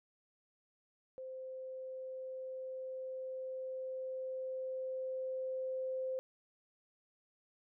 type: tone with level ramp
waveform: sine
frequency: 520 Hz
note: C5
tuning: 11 cents flat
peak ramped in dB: -43 to -35 dBFS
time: 1.18-6.19 s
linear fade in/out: 0 ms
effects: none